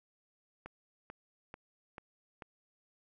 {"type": "click train", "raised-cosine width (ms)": 0.5, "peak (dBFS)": -30, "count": 5, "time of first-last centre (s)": [0.66, 2.422], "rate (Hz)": 2.27, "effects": []}